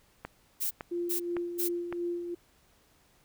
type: click train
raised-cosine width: 0.5 ms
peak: -22 dBFS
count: 4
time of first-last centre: 0.25-1.926 s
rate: 1.79 Hz
type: noise bursts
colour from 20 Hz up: violet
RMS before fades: -31 dBFS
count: 3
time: 0.6-1.69 s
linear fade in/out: 20 ms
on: 110 ms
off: 380 ms
type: tone with tremolo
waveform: sine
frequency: 347.1 Hz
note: F4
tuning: 11 cents flat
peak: -29 dBFS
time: 0.91-2.35 s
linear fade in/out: 10 ms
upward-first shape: sine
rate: 2.8 Hz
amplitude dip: 50%
effects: pink hiss -65 dBFS RMS until 3.24 s